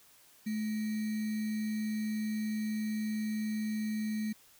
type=tone with sample-and-hold; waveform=sine; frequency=215.4 Hz; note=A3; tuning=37 cents flat; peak=-31 dBFS; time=0.46-4.33 s; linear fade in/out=10 ms; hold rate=2100 Hz; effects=white hiss -61 dBFS RMS until 4.59 s